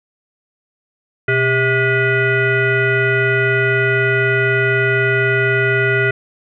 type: tone with frequency modulation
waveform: sine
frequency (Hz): 924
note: A#5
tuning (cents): -16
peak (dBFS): -12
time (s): 1.28-6.11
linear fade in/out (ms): 5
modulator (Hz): 524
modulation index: 2.4
effects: none